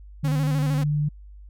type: tone with pitch glide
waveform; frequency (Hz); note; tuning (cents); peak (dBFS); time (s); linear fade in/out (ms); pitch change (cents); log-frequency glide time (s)
sine; 149.8 to 148.59; D3 to D3; +35 to +21; -20; 0.23-1.09; 10; -14; 0.54-0.61
type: tone with vibrato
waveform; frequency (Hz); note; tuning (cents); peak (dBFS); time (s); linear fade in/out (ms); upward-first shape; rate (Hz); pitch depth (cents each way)
sawtooth; 265.6; C4; +26; -26; 0.24-0.84; 10; square; 13; 67
effects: added 50 Hz sine -41 dBFS peak until 1.49 s